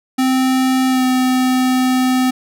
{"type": "tone with pitch glide", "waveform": "square", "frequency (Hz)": [260, 256], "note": ["C4", "C4"], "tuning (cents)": [-11, -38], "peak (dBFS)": -13, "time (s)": [0.18, 2.31], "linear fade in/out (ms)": 10, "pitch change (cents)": -27, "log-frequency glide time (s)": [0.88, 1.04], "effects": []}